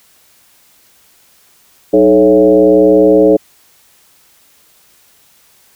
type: tone with frequency modulation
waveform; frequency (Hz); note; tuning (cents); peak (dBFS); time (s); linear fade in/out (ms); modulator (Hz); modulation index
sine; 430; A4; -40; -4; 1.93-3.37; 10; 119; 1.3
effects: white hiss -49 dBFS RMS until 5.75 s